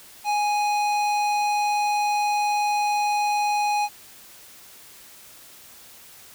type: tone with hard clipping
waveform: sine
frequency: 830.6 Hz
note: G#5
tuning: in tune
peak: -22 dBFS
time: 0.24-3.89 s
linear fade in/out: 50 ms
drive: 15 dB
effects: white hiss -47 dBFS RMS until 6.34 s